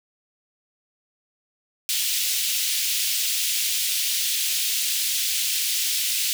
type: high-pass noise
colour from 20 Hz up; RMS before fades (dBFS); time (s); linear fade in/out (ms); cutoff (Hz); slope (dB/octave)
pink; -24; 1.89-6.33; 0; 2800; 24
effects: none